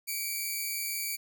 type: tone pair together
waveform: 5% pulse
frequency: 2264 / 2350 Hz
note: C#7 / D7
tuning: +36 / +1 cents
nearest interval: minor second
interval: 65 cents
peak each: -25 dBFS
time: 0.07-1.17 s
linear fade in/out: 20 ms
effects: none